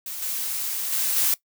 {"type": "noise with level steps", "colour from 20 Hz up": "blue", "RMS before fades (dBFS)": [-33, -28, -24, -21], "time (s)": [0.06, 1.34], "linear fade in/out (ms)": 2, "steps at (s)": [0.22, 0.92, 1.16], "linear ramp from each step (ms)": 5, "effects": ["noise-tail reverb RT60 0.1 s tail -19 dB re dry"]}